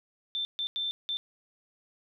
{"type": "tone bursts at uneven times", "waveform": "sine", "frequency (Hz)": 3556, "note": "A7", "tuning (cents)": 18, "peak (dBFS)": -29, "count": 4, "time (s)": [[0.35, 0.45], [0.59, 0.67], [0.76, 0.91], [1.09, 1.17]], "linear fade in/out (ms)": 0, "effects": []}